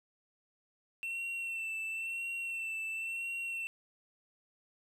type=tone with vibrato; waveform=triangle; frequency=2695 Hz; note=E7; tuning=38 cents sharp; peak=-34 dBFS; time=1.03-3.67 s; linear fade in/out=0 ms; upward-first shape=sine; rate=0.97 Hz; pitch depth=30 cents each way; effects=none